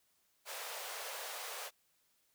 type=high-pass noise; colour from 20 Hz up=pink; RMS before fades=-44 dBFS; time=0.45-1.71 s; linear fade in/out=50 ms; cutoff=470 Hz; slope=48 dB/octave; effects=white hiss -75 dBFS RMS until 2.34 s